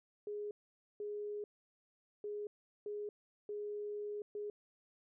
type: tone bursts at uneven times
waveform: sine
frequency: 415.3 Hz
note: G#4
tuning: in tune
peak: -39 dBFS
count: 6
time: 0.27-0.51 / 1-1.44 / 2.24-2.47 / 2.86-3.09 / 3.49-4.22 / 4.35-4.5 s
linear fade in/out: 2 ms
effects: none